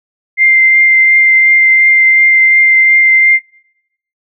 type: tone with vibrato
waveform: sine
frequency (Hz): 2093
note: C7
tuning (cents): 0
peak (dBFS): -4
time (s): 0.37-3.4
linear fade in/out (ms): 50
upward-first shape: triangle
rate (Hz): 2.8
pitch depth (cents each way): 11
effects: noise-tail reverb RT60 0.8 s tail -24 dB re dry